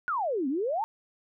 sine exponential two-way sweep, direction down then up, 1500 to 252 to 930 Hz, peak -26 dBFS, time 0.08-0.84 s, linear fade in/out 0 ms, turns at 0.48 s, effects none

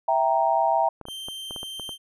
sine chord, E diminished, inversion none, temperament equal, 659.3 / 784 / 932.3 Hz, E5 / G5 / Bb5, 0 / 0 / 0 cents, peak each -23 dBFS, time 0.08-0.89 s, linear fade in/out 5 ms
clicks, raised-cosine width 1 ms, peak -24 dBFS, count 9, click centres 1.013 / 1.054 / 1.085 / 1.285 / 1.509 / 1.562 / 1.631 / 1.797 / 1.892 s
45% pulse tone, 3136 Hz, G7, in tune, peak -33 dBFS, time 1.06-1.98 s, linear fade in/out 50 ms
effects resampled to 32000 Hz

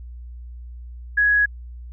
sine tone, 1670 Hz, G#6, 9 cents sharp, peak -14 dBFS, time 1.17-1.46 s, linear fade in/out 10 ms, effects added 60 Hz sine -34 dBFS peak until 1.92 s

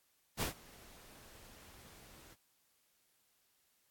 pink noise with ADSR envelope, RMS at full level -35 dBFS, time 0.37-2.36 s, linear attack 44 ms, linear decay 120 ms, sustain -23 dB, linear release 34 ms, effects white hiss -75 dBFS RMS until 3.9 s + AAC 64 kbps

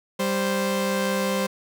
sawtooth tone pair together, 196.02 / 523.3 Hz, G3 / C5, 0 / 0 cents, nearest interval octave + perfect fourth, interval 1700 cents, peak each -21 dBFS, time 0.19-1.47 s, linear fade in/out 10 ms, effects none

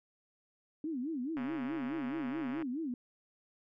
sine tone with vibrato, 283.2 Hz, C#4, 37 cents sharp, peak -34 dBFS, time 0.84-2.94 s, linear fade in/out 2 ms, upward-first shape sine, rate 4.7 Hz, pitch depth 270 cents each way
click train, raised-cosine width 0.5 ms, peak -30 dBFS, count 174, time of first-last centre 1.37-2.624 s, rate 138 Hz
effects none

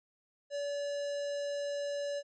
square tone with notch filter, 573 Hz, D5, 43 cents flat, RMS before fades -36 dBFS, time 0.5-2.23 s, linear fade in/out 50 ms, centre 2200 Hz, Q 1.2, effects resampled to 16000 Hz

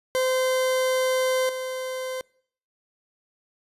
40% pulse tone with level steps, 516 Hz, C5, 24 cents flat, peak -20 / -28 dBFS, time 0.15-2.21 s, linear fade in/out 0 ms, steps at 1.49 s, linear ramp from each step 2 ms, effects noise-tail reverb RT60 0.6 s tail -25 dB re dry + resampled to 32000 Hz

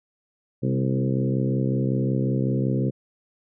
harmonic tone with a mistuned harmonic, 65.41 Hz, C2, in tune, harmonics 2 / 3 / 4 / 5 / 6 / 7 / 8, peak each -23 / -27 / -29 / -31 / -33 / -34 / -35 dBFS, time 0.62-2.91 s, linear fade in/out 20 ms, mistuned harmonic 3, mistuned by +34 cents, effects none

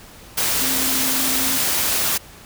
sine tone in noise, 263.3 Hz, C4, 11 cents sharp, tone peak -28 dBFS, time 0.61-1.58 s, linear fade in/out 10 ms, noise white, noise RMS -20 dBFS, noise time 0.37-2.18 s, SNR -11 dB, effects pink hiss -43 dBFS RMS until 2.45 s

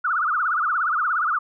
sine tone with vibrato, 1321 Hz, E6, 3 cents sharp, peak -19 dBFS, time 0.04-1.39 s, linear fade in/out 10 ms, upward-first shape triangle, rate 17 Hz, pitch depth 240 cents each way, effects none

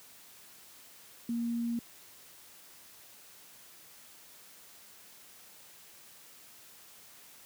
sine tone, 234.3 Hz, A#3, 9 cents sharp, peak -30 dBFS, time 1.29-1.79 s, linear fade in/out 2 ms, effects white hiss -55 dBFS RMS until 7.45 s + high-pass 80 Hz 12 dB/octave

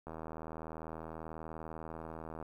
click train, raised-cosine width 1 ms, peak -30 dBFS, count 190, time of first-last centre 0.07-2.427 s, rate 80.2 Hz, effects 11-bit

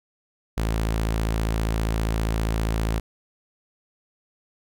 sawtooth tone, 55 Hz, A1, in tune, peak -18 dBFS, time 0.57-3 s, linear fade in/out 10 ms, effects none

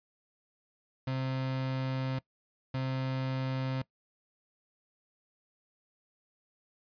35% pulse tone bursts at uneven times, 131.5 Hz, C3, 9 cents sharp, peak -29 dBFS, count 2, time 1.07-2.19 / 2.74-3.82 s, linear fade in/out 5 ms, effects noise-tail reverb RT60 0.1 s tail -21 dB re dry + resampled to 11025 Hz

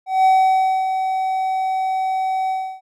triangle tone with ADSR envelope, 758 Hz, F#5, 42 cents sharp, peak -8 dBFS, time 0.06-2.81 s, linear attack 190 ms, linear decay 600 ms, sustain -8 dB, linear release 310 ms, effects none

